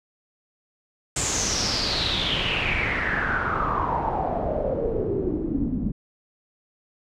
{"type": "noise with low-pass filter sweep", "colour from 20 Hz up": "pink", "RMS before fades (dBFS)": -25, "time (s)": [1.16, 5.92], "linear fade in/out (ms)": 5, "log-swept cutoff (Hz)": [7700, 220], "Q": 6.9, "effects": []}